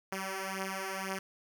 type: beating tone pair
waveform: 5% pulse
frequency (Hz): 190.6 / 192.6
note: G3 / G3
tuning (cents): -48 / -30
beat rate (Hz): 2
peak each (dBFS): -28 / -26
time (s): 0.12-1.19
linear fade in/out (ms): 5
effects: none